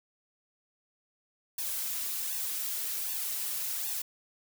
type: noise with flanger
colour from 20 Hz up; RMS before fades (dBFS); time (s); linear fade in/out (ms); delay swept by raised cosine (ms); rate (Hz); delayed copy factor
blue; -34; 1.58-4.02; 5; 1.1 to 4.9; 1.3; +0.8
effects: none